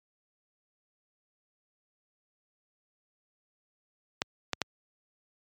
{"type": "clicks", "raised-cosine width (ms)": 0.2, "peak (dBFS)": -10, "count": 3, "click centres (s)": [4.219, 4.533, 4.617], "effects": ["high-pass 80 Hz 12 dB/octave", "MP3 96 kbps"]}